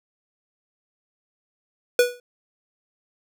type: tone with exponential decay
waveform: square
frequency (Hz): 488.9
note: B4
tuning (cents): -18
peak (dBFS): -11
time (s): 1.99-2.2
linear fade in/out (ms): 2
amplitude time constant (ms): 45
effects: none